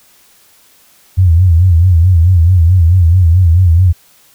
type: tone with vibrato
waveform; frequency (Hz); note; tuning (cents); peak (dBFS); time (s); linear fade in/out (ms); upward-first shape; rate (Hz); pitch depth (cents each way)
sine; 87.31; F2; 0; -4; 1.17-3.93; 20; sine; 4.6; 130
effects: white hiss -47 dBFS RMS until 4.34 s